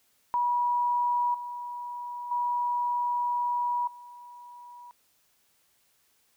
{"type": "tone with level steps", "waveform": "sine", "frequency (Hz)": 969, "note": "B5", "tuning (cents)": -33, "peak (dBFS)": [-23, -34, -25, -44], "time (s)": [0.34, 4.91], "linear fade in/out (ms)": 0, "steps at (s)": [1.34, 2.31, 3.87], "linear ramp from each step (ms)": 5, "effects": ["white hiss -68 dBFS RMS until 6.36 s"]}